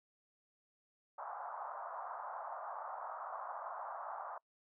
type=band-pass noise; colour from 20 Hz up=pink; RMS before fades=-45 dBFS; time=1.18-4.38 s; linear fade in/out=5 ms; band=660 to 1300 Hz; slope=48 dB/octave; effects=noise-tail reverb RT60 0.1 s tail -26 dB re dry

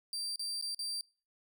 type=tone with dropouts; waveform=35% pulse; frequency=4699 Hz; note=D8; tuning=in tune; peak=-34 dBFS; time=0.13-1.01 s; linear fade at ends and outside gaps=1 ms; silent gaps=0.359-0.394 / 0.613-0.624 / 0.747-0.791 s; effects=noise-tail reverb RT60 0.4 s tail -25 dB re dry

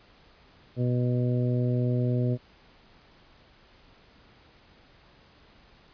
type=harmonic tone; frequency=123.47 Hz; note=B2; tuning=in tune; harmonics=1 / 2 / 3 / 4 / 5; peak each=-24 / -30 / -34 / -36 / -38 dBFS; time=0.76-2.38 s; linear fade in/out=50 ms; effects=pink hiss -57 dBFS RMS until 5.93 s + resampled to 11025 Hz

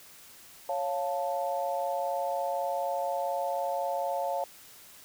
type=chord; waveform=sine; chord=Db augmented; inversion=none; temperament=equal; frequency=554.4 / 698.5 / 880 Hz; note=Db5 / F5 / A5; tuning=0 / 0 / 0 cents; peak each=-32 / -32 / -34 dBFS; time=0.69-4.44 s; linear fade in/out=2 ms; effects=white hiss -52 dBFS RMS until 5.04 s

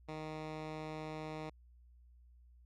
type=tone with low-pass filter; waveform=10% pulse; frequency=155.6 Hz; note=D#3; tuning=in tune; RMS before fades=-44 dBFS; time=0.08-1.5 s; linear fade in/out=10 ms; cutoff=4700 Hz; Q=0.54; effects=added 60 Hz sine -59 dBFS peak until 2.65 s

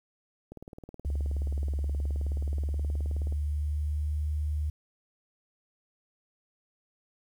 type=click train; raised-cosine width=2 ms; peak=-30 dBFS; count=54; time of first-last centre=0.52-3.324 s; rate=18.9 Hz
type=tone with pitch glide; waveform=sine; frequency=71 to 75.22 Hz; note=C#2 to D2; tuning=+42 to +42 cents; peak=-27 dBFS; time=1.05-4.7 s; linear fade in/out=5 ms; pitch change=+100 cents; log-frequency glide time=2.02-4.13 s
effects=10-bit

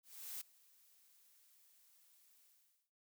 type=noise with ADSR envelope; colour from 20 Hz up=blue; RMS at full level=-45 dBFS; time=0.03-2.91 s; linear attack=380 ms; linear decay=7 ms; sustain=-24 dB; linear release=480 ms; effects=noise-tail reverb RT60 0.1 s tail -25 dB re dry

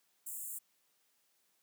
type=high-pass noise; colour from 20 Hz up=pink; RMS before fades=-43 dBFS; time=0.26-0.59 s; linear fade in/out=10 ms; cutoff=7200 Hz; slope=96 dB/octave; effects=white hiss -75 dBFS RMS until 1.62 s + high-pass 150 Hz 12 dB/octave

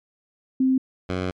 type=tone pair in turn; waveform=sine / 10% pulse; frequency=261.3 / 91.75 Hz; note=C4 / F#2; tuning=-2 / -14 cents; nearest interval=octave + tritone; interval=1812 cents; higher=first; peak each=-16 dBFS; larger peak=neither; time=0.6-0.78 / 1.09-1.31 s; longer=second; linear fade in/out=5 ms; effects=low-pass 4000 Hz 12 dB/octave + MP3 96 kbps

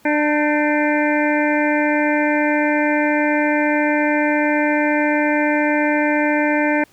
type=harmonic tone with a mistuned harmonic; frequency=297.6 Hz; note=D4; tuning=23 cents sharp; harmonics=1 / 2 / 3 / 5 / 6 / 7 / 8; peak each=-18 / -21 / -23 / -25 / -26 / -26 / -27 dBFS; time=0.05-6.84 s; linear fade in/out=5 ms; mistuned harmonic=5; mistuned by=+59 cents; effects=pink hiss -53 dBFS RMS until 6.92 s + high-pass 80 Hz 12 dB/octave

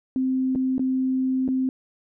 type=tone with dropouts; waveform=sine; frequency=260.4 Hz; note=C4; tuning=8 cents flat; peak=-20 dBFS; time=0.16-1.69 s; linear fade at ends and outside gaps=1 ms; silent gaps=0.551-0.557 / 0.781-0.794 / 1.479-1.487 s; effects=none

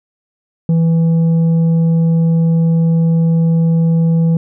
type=tone with tanh clipping; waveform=sine; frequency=164.81 Hz; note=E3; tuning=in tune; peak=-10 dBFS; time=0.69-4.37 s; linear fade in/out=2 ms; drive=5 dB; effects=none

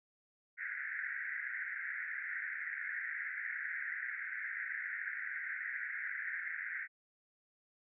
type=band-pass noise; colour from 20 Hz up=white; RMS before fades=-41 dBFS; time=0.57-6.88 s; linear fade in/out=50 ms; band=1500 to 2100 Hz; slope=96 dB/octave; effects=none

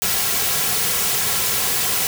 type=noise with comb filter; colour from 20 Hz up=white; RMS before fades=-20 dBFS; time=0.02-2.07 s; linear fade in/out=0 ms; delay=3.3 ms; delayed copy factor=-0.55; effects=none

